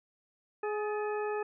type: harmonic tone with a mistuned harmonic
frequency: 420 Hz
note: G#4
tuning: 19 cents sharp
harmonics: 1 / 2 / 3 / 4 / 6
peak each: -32 / -38 / -42 / -44 / -48 dBFS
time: 0.63-1.43 s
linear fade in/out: 5 ms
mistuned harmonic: 4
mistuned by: +53 cents
effects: none

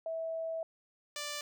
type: tone pair in turn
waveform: sine / 5% pulse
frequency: 652 / 588.4 Hz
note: E5 / D5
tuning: -19 / +3 cents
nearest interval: major second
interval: 178 cents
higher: first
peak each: -34 / -26 dBFS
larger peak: second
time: 0.06-0.63 / 1.16-1.41 s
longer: first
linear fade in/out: 2 ms
effects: none

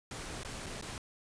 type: noise with dropouts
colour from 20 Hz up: pink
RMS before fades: -42 dBFS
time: 0.11-0.98 s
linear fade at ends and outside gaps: 1 ms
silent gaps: 0.434-0.448 / 0.661-0.665 / 0.813-0.824 s
effects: resampled to 22050 Hz

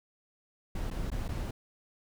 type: noise with dropouts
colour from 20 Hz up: brown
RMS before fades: -34 dBFS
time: 0.75-1.51 s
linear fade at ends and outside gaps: 5 ms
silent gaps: 0.903-0.911 / 1.103-1.116 / 1.282-1.288 s
effects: none

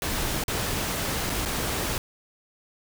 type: noise with dropouts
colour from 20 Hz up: pink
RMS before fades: -28 dBFS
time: 0.02-1.98 s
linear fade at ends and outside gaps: 1 ms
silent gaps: 0.438-0.481 / 1.296-1.3 / 1.452-1.458 s
effects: none

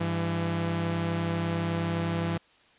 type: tone pair together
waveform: sawtooth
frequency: 99.77 / 167.8 Hz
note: G2 / E3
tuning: +31 / +31 cents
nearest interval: major sixth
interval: 900 cents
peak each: -28 / -24 dBFS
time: 0-2.38 s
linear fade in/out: 10 ms
effects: white hiss -60 dBFS RMS until 2.78 s + resampled to 8000 Hz

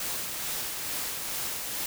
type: noise with tremolo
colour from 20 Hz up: white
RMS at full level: -32 dBFS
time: 0-1.86 s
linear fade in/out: 2 ms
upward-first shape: sine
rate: 2.3 Hz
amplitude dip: 30%
effects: none

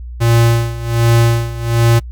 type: tone with tremolo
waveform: square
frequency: 116.54 Hz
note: A#2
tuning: in tune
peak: -8 dBFS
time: 0.2-2 s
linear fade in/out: 20 ms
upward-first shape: sine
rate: 1.3 Hz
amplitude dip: 85%
effects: noise-tail reverb RT60 0.1 s tail -24 dB re dry + added 60 Hz sine -25 dBFS peak until 2.11 s

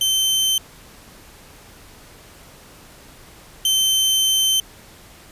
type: tone pair in turn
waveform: sawtooth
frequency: 3094 / 3094 Hz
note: G7 / G7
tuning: -23 / -23 cents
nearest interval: unison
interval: 0 cents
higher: neither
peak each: -13 / -12 dBFS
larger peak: second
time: 0.01-0.58 / 3.65-4.6 s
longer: second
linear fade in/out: 2 ms
effects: pink hiss -45 dBFS RMS until 5.31 s + resampled to 32000 Hz

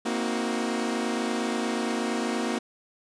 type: chord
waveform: sawtooth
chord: C half-diminished seventh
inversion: third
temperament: equal with one note detuned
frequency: 233.1 / 261.6 / 317.8 / 370 Hz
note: Bb3 / C4 / Eb4 / Gb4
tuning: 0 / 0 / +37 / 0 cents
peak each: -25 / -29 / -30 / -29 dBFS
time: 0.05-2.59 s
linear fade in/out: 10 ms
effects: resampled to 22050 Hz

